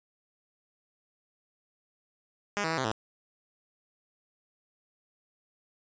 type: tone with pitch steps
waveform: 5% pulse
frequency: 204.4 / 161.4 / 162.8 / 131.1 / 110.1 Hz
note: G#3 / E3 / E3 / C3 / A2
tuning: -27 / -36 / -21 / +4 / +2 cents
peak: -17 dBFS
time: 2.57-2.915 s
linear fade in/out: 0 ms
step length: 69 ms
effects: resampled to 16000 Hz